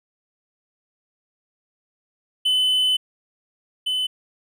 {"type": "tone pair in turn", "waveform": "triangle", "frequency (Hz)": [3022, 3022], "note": ["F#7", "F#7"], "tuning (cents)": [36, 36], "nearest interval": "unison", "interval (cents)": 0, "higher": "neither", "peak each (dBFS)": [-15, -19], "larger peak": "first", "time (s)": [[2.45, 2.97], [3.86, 4.07]], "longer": "first", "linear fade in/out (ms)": 10, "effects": []}